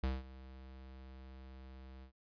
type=tone with ADSR envelope; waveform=square; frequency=65.41 Hz; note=C2; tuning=in tune; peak=-32 dBFS; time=0.03-2.12 s; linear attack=7 ms; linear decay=190 ms; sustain=-19 dB; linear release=93 ms; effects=resampled to 11025 Hz